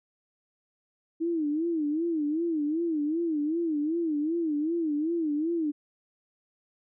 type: tone with vibrato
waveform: sine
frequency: 316.1 Hz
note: D#4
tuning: 27 cents sharp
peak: -25 dBFS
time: 1.2-5.72 s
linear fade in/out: 20 ms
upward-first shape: sine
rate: 2.6 Hz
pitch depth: 140 cents each way
effects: none